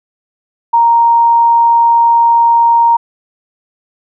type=tone; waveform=sine; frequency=932.3 Hz; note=A#5; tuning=in tune; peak=-5 dBFS; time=0.73-2.97 s; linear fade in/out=10 ms; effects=none